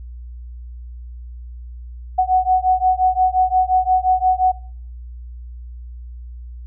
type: beating tone pair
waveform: sine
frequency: 740 / 745.7 Hz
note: F#5 / F#5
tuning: 0 / +13 cents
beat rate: 5.7 Hz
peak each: -16 dBFS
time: 2.18-4.52 s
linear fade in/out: 10 ms
effects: noise-tail reverb RT60 0.5 s tail -21 dB re dry + added 60 Hz sine -31 dBFS peak until 6.66 s